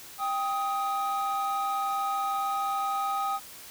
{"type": "tone pair together", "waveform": "triangle", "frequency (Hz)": [790.6, 1255], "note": ["G5", "D#6"], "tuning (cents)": [15, 15], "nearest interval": "minor sixth", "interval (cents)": 800, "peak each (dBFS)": -27, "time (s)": [0.18, 3.4], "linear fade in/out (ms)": 50, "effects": ["tanh soft clip ceiling -18 dBFS", "white hiss -46 dBFS RMS until 3.7 s"]}